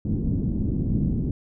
white low-pass noise, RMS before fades -24 dBFS, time 0.05-1.31 s, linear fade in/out 5 ms, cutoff 240 Hz, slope 24 dB/octave, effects none

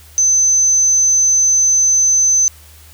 sine tone, 6140 Hz, G8, 37 cents flat, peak -9 dBFS, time 0.18-2.48 s, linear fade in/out 0 ms, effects added 77 Hz sine -41 dBFS peak until 2.93 s + white hiss -44 dBFS RMS until 2.93 s

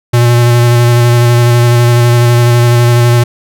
square tone with vibrato, 119.9 Hz, A#2, 49 cents sharp, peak -5 dBFS, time 0.13-3.24 s, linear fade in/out 10 ms, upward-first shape square, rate 12 Hz, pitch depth 14 cents each way, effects none

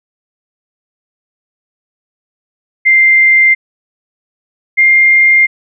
sine tone pair in turn, 2093 / 2111 Hz, C7 / C7, 0 / +15 cents, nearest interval unison, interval 15 cents, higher second, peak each -4 dBFS, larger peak neither, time 2.85-3.55 / 4.77-5.47 s, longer neither, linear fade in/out 20 ms, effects none

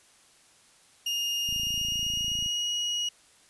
35% pulse tone with pitch glide, 2840 to 2896 Hz, F7 to F#7, +28 to -38 cents, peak -25 dBFS, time 1.06-3.09 s, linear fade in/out 5 ms, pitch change +34 cents, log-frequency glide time 1.57-2.71 s
click train, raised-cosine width 5 ms, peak -30 dBFS, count 28, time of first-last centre 1.49-2.461 s, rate 27.8 Hz
effects white hiss -59 dBFS RMS until 3.49 s + resampled to 24000 Hz

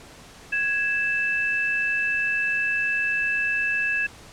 sine tone pair together, 1661.2 / 2637 Hz, G#6 / E7, 0 / 0 cents, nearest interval minor sixth, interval 800 cents, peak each -24 dBFS, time 0.52-4.07 s, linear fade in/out 10 ms, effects pink hiss -46 dBFS RMS until 4.32 s + low-pass 9000 Hz 12 dB/octave

